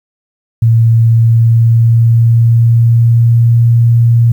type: tone with pitch glide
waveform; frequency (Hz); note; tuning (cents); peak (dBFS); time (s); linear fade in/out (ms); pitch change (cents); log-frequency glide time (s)
sine; 114.4 to 117.14; A#2 to A#2; -32 to +9; -4; 0.62-4.32; 5; +41; 0.99-3.6
effects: 7-bit